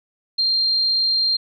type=tone; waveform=sine; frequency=4186 Hz; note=C8; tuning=in tune; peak=-16 dBFS; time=0.38-1.37 s; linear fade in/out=10 ms; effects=none